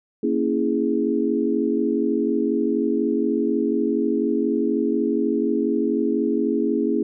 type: chord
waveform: sine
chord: A# half-diminished seventh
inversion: none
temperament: equal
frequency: 233.1 / 277.2 / 329.6 / 415.3 Hz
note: A#3 / C#4 / E4 / G#4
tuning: 0 / 0 / 0 / 0 cents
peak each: -24 dBFS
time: 0.23-7.03 s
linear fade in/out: 5 ms
effects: none